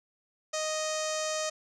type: tone with low-pass filter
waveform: sawtooth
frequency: 622.3 Hz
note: D#5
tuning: in tune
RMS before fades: -32 dBFS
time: 0.53-1.5 s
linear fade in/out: 10 ms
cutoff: 6600 Hz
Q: 4.6
effects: none